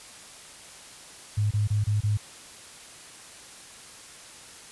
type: tone bursts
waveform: sine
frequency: 104.6 Hz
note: G#2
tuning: 13 cents sharp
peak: -21 dBFS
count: 5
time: 1.37-2.174 s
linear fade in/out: 10 ms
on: 140 ms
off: 26 ms
effects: white hiss -46 dBFS RMS until 4.71 s + resampled to 24000 Hz